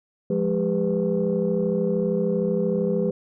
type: tone cluster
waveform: sine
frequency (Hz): 176.1 / 209.1 / 400.4 / 497.6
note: F3 / G#3 / G4 / B4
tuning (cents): +15 / +12 / +37 / +13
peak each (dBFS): -25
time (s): 0.3-3.11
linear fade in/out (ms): 5
effects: tanh soft clip ceiling -12 dBFS